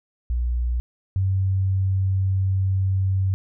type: tone pair in turn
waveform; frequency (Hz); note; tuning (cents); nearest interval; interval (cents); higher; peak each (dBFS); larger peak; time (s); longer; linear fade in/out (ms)
sine; 60.2 / 95.56; B1 / G2; -44 / -44; minor sixth; 800; second; -20 / -18; second; 0.3-0.8 / 1.16-3.34; second; 0
effects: none